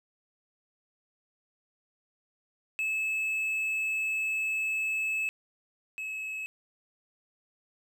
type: tone pair in turn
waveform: triangle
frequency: 2600 / 2582 Hz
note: E7 / E7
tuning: -24 / -37 cents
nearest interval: unison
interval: 13 cents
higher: first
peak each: -26 / -32 dBFS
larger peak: first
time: 2.79-5.29 / 5.98-6.46 s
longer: first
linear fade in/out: 0 ms
effects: none